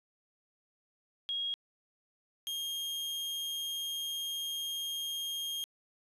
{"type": "tone pair in turn", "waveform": ["sine", "40% pulse"], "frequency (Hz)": [3278, 3229], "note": ["G#7", "G#7"], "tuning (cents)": [-23, -49], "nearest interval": "unison", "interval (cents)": 26, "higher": "first", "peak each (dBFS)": [-32, -34], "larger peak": "first", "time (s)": [[1.29, 1.54], [2.47, 5.64]], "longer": "second", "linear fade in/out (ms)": 0, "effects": ["resampled to 32000 Hz", "11-bit"]}